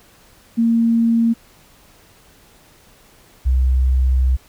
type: tone pair in turn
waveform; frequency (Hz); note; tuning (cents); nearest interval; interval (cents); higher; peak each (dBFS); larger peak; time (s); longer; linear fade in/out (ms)
sine; 230.2 / 64.37; A#3 / C2; -22 / -28; octave + minor seventh; 2206; first; -12; neither; 0.57-1.34 / 3.45-4.37; second; 20
effects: pink hiss -50 dBFS RMS until 4.48 s